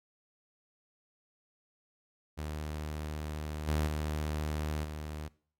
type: tone with level steps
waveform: sawtooth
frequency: 76.2 Hz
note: D#2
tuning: 36 cents flat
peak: -32 / -24 / -28 / -34 dBFS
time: 2.37-5.29 s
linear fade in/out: 20 ms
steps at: 3.67 / 3.86 / 4.83 s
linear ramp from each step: 20 ms
effects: noise-tail reverb RT60 0.5 s tail -22 dB re dry + AAC 64 kbps